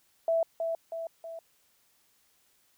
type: tone with echo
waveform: sine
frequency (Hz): 660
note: E5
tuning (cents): +2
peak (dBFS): -23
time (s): 0.28-0.43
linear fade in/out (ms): 2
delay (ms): 320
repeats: 3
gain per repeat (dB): -5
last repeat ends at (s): 1.39
effects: white hiss -68 dBFS RMS until 2.77 s